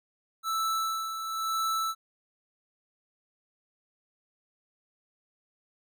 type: tone with tremolo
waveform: square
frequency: 1318.5 Hz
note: E6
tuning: in tune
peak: -27 dBFS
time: 0.43-1.95 s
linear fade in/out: 50 ms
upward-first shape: sine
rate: 1 Hz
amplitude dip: 55%
effects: none